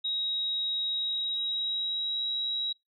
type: tone with pitch glide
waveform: sine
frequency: 3805 to 3856 Hz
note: A#7 to B7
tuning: +35 to -42 cents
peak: -28 dBFS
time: 0.04-2.73 s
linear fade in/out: 10 ms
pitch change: +23 cents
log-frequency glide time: 0.89-2.23 s
effects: noise-tail reverb RT60 0.2 s tail -25 dB re dry